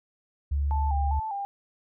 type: tone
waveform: sine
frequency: 71.2 Hz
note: C#2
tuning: 47 cents sharp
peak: -23 dBFS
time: 0.51-1.2 s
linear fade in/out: 10 ms
type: tone with vibrato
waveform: sine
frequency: 837 Hz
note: G#5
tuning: 13 cents sharp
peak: -29 dBFS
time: 0.71-1.45 s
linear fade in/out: 0 ms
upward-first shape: square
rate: 2.5 Hz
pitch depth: 80 cents each way
effects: none